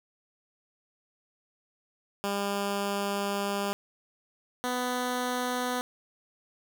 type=tone pair in turn; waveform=10% pulse; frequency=200.7 / 248.9 Hz; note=G3 / B3; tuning=+41 / +14 cents; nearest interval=major third; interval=373 cents; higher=second; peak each=-20 dBFS; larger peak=neither; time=2.24-3.73 / 4.64-5.81 s; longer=first; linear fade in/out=0 ms; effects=none